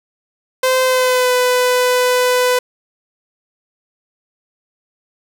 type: tone with pitch glide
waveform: sawtooth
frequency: 516 to 499.3 Hz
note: C5 to B4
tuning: -24 to +19 cents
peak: -8 dBFS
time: 0.63-2.59 s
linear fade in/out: 5 ms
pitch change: -57 cents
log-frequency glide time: 0.83-1.32 s
effects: none